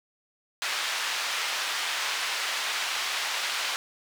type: band-pass noise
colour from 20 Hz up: white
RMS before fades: -30 dBFS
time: 0.62-3.76 s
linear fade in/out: 0 ms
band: 900 to 3900 Hz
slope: 12 dB/octave
effects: none